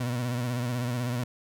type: tone with vibrato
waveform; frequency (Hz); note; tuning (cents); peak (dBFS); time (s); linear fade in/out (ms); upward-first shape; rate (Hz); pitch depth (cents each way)
30% pulse; 122.5; B2; -14; -25; 0-1.24; 5; sine; 16; 63
effects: none